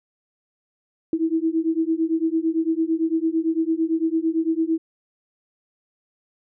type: beating tone pair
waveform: sine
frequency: 320.2 / 329.1 Hz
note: D#4 / E4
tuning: +50 / -3 cents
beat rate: 8.9 Hz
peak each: -22 dBFS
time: 1.13-4.78 s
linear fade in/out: 2 ms
effects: none